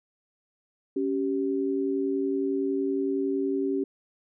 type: tone pair together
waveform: sine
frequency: 277.2 / 388 Hz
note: C#4 / G4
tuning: 0 / -18 cents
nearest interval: tritone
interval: 582 cents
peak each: -27 dBFS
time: 0.96-3.84 s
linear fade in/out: 5 ms
effects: none